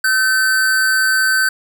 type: tone with amplitude modulation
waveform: square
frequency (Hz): 1535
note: G6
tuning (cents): -37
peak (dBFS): -11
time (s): 0.04-1.49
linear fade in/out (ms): 5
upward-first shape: sine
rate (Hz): 236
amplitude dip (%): 45
effects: none

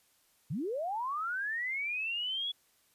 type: linear sweep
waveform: sine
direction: up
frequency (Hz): 116.54 to 3406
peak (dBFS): -32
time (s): 0.5-2.52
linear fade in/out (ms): 10
effects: white hiss -69 dBFS RMS until 2.94 s + resampled to 32000 Hz

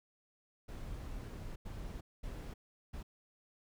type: noise bursts at uneven times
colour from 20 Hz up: brown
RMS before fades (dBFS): -44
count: 4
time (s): 0.68-1.56 / 1.65-2.01 / 2.23-2.54 / 2.93-3.03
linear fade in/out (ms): 10
effects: none

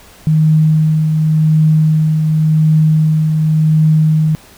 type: tone with tremolo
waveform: sine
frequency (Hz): 156.1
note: D#3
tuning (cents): +6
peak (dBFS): -6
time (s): 0.27-4.35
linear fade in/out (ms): 0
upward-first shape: triangle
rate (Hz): 0.9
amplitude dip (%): 40
effects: pink hiss -41 dBFS RMS until 4.57 s

